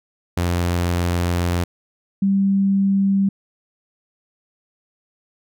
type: tone pair in turn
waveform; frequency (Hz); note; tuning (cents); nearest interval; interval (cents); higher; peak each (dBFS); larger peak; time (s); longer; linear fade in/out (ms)
sawtooth / sine; 87.31 / 196; F2 / G3; 0 / 0; octave + major second; 1400; second; -14; neither; 0.37-1.64 / 2.22-3.29; first; 5
effects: none